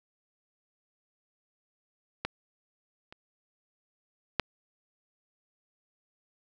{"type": "clicks", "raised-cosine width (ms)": 0.3, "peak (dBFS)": [-14, -30, -8], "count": 3, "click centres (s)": [2.25, 3.125, 4.397], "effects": []}